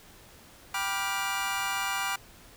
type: chord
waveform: 25% pulse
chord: G dominant seventh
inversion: none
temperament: just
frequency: 784 / 980 / 1176 / 1411.2 Hz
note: G5 / B5 / D6 / F6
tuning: 0 / -14 / +2 / +18 cents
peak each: -31 dBFS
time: 0.74-2.16 s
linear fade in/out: 5 ms
effects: pink hiss -53 dBFS RMS until 2.56 s